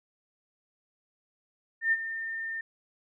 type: tone with ADSR envelope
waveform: sine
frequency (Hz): 1809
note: A6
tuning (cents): +48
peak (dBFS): -20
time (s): 1.81-2.61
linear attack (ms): 110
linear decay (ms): 41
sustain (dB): -12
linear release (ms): 4
effects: none